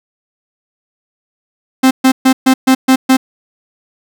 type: tone bursts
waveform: 45% pulse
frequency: 261.6 Hz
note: C4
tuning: in tune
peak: -5 dBFS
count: 7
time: 1.83-3.17 s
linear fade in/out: 10 ms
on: 80 ms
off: 130 ms
effects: none